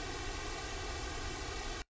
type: noise with comb filter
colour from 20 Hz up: pink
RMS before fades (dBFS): -40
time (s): 0-1.82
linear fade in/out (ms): 0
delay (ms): 2.6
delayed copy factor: +0.95
effects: noise-tail reverb RT60 0.1 s tail -21 dB re dry + resampled to 16000 Hz